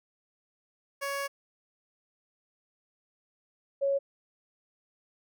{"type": "tone pair in turn", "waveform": ["15% pulse", "sine"], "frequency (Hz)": [558, 554.1], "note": ["C#5", "C#5"], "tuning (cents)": [11, -1], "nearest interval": "unison", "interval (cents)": 12, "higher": "first", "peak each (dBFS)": [-25, -24], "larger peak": "second", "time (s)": [[1.01, 1.28], [3.81, 3.99]], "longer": "first", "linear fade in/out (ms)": 20, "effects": []}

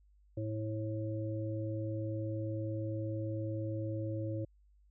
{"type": "harmonic tone", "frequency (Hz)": 108.9, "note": "A2", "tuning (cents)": -17, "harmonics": [1, 3, 5], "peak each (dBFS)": [-36, -40, -42], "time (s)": [0.37, 4.45], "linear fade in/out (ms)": 5, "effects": ["added 50 Hz sine -62 dBFS peak until 4.9 s"]}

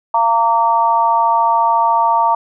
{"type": "tone with amplitude modulation", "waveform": "sine", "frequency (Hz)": 920, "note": "A#5", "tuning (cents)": -23, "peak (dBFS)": -6, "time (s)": [0.14, 2.35], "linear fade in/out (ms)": 5, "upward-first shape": "sine", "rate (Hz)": 234, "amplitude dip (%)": 95, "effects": []}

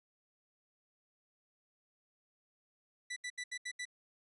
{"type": "tone bursts", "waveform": "sawtooth", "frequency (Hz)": 1975.5, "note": "B6", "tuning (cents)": 0, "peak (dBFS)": -35, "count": 6, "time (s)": [3.1, 3.854], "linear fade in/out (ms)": 10, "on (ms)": 64, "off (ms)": 74, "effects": ["resampled to 24000 Hz"]}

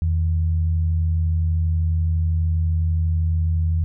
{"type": "tone pair together", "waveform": "sine", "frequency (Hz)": [83.25, 155.4], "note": ["E2", "D#3"], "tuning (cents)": [18, -2], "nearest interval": "major seventh", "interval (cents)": 1080, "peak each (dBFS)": [-17, -29], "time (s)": [0.02, 3.84], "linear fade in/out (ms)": 0, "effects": []}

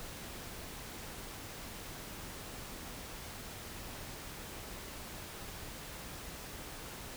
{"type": "silence", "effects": ["pink hiss -46 dBFS RMS until 7.16 s"]}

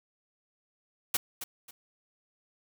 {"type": "noise with echo", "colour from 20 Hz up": "white", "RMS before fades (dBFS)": -27, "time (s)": [1.14, 1.17], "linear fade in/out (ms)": 5, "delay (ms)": 270, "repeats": 2, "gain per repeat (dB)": -11, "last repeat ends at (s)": 1.71, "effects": []}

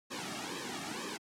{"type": "noise with flanger", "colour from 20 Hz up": "pink", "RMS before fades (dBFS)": -39, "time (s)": [0.1, 1.18], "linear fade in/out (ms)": 20, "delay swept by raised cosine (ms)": [1.4, 2.03], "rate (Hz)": 2.1, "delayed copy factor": -1, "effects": ["high-pass 200 Hz 12 dB/octave", "low-pass 8000 Hz 12 dB/octave"]}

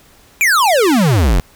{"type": "exponential sweep", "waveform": "square", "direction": "down", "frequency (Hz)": [2475, 39.02], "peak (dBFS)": -10, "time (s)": [0.41, 1.4], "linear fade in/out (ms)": 0, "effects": ["pink hiss -47 dBFS RMS until 1.55 s"]}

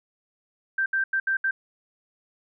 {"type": "tone bursts at uneven times", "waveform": "sine", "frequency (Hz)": 1568, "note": "G6", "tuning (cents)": 0, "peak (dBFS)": -21, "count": 5, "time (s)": [[0.78, 0.86], [0.93, 1.04], [1.13, 1.2], [1.27, 1.37], [1.44, 1.51]], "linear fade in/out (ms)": 5, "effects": []}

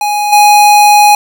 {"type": "tone with level steps", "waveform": "square", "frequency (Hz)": 830.6, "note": "G#5", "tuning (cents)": 0, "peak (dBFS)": [-11, -3], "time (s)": [0.01, 1.15], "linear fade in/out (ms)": 2, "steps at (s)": 0.32, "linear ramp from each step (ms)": 10, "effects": []}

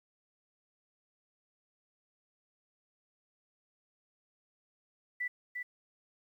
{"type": "tone with echo", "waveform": "sine", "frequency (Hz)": 1975.5, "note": "B6", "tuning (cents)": 0, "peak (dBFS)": -32, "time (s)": [5.2, 5.28], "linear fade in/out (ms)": 10, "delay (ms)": 350, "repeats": 1, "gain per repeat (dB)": -4, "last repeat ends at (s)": 5.63, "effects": ["11-bit"]}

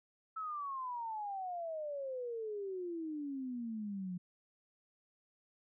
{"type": "exponential sweep", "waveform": "sine", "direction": "down", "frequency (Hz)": [1318, 175.7], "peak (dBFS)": -38, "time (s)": [0.36, 4.18], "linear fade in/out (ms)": 10, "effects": []}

